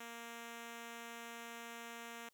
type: tone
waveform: 5% pulse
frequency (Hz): 233.1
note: A#3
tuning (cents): 0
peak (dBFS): -36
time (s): 0-2.29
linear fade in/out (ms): 5
effects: white hiss -75 dBFS RMS until 2.33 s